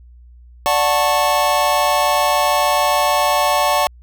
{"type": "chord", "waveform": "square", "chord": "D major seventh", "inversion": "none", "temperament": "just", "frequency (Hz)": [587.3, 734.2, 881, 1101.2], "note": ["D5", "F#5", "A5", "C#6"], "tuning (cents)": [0, -14, 2, -12], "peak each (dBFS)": -20, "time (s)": [0.66, 3.87], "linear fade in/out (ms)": 0, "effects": ["added 60 Hz sine -40 dBFS peak until 4.02 s"]}